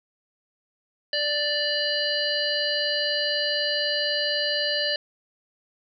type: harmonic tone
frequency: 588 Hz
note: D5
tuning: 2 cents sharp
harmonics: 1 / 3 / 5 / 7 / 8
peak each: -29 / -29 / -29 / -29 / -29 dBFS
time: 1.13-4.96 s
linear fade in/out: 2 ms
effects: none